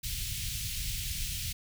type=band-stop noise; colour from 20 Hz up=pink; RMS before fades=-35 dBFS; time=0.03-1.53 s; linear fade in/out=10 ms; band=130 to 2600 Hz; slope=24 dB/octave; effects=none